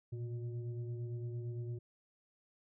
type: tone with frequency modulation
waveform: sine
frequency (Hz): 117.1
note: A#2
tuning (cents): +8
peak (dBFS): -38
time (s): 0.12-1.79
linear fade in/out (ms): 10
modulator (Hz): 243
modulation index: 0.6
effects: none